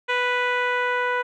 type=tone with low-pass filter sweep; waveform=10% pulse; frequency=493.9 Hz; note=B4; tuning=in tune; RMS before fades=-23 dBFS; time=0.08-1.23 s; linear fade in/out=20 ms; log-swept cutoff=2600 to 1500 Hz; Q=1.2; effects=none